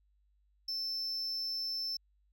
triangle tone, 5310 Hz, E8, 12 cents sharp, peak -33 dBFS, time 0.68-1.97 s, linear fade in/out 5 ms, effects added 50 Hz sine -68 dBFS peak until 2.32 s

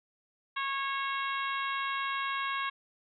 harmonic tone with a mistuned harmonic, 548 Hz, C#5, 20 cents flat, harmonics 2 / 3 / 4 / 5 / 6 / 7, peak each -33 / -37 / -39 / -41 / -43 / -44 dBFS, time 0.56-2.7 s, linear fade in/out 10 ms, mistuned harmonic 7, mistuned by -15 cents, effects none

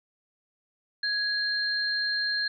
sine tone pair together, 1662 / 4188 Hz, G#6 / C8, +1 / +1 cents, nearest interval octave + major third, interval 1600 cents, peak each -28 dBFS, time 1.03-2.48 s, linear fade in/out 5 ms, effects none

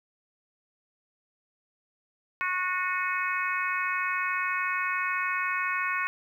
harmonic tone with a mistuned harmonic, 366.1 Hz, F#4, 18 cents flat, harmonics 3 / 4 / 5 / 6 / 7, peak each -31 / -32 / -33 / -34 / -34 dBFS, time 2.41-6.07 s, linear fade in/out 0 ms, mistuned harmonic 7, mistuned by -17 cents, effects 10-bit

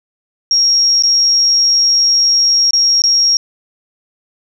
sine tone with dropouts, 5588 Hz, F8, in tune, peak -8 dBFS, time 0.51-3.37 s, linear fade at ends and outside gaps 1 ms, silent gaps 1.024-1.035 / 2.708-2.733 / 3.02-3.038 s, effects 7-bit

